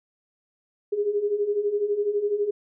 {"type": "beating tone pair", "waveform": "sine", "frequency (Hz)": [402.7, 414.7], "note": ["G4", "G#4"], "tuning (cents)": [47, -3], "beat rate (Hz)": 12, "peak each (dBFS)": [-28, -23], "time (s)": [0.92, 2.51], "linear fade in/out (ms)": 10, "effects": []}